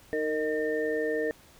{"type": "tone cluster", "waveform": "sine", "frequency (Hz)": [311, 460, 617, 1812], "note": ["D#4", "A#4", "D#5", "A#6"], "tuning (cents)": [-1, -23, -15, -50], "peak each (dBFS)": [-34, -28, -34, -35], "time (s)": [0.13, 1.31], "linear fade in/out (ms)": 0, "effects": ["pink hiss -56 dBFS RMS until 1.59 s"]}